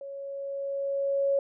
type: tone with level ramp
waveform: sine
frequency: 554.4 Hz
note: C#5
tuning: in tune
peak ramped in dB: -37 to -21 dBFS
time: 0.01-1.39 s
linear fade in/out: 2 ms
effects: none